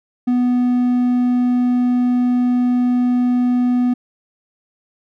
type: tone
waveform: triangle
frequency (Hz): 246.9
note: B3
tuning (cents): 0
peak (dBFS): -11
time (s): 0.27-3.94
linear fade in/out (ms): 10
effects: none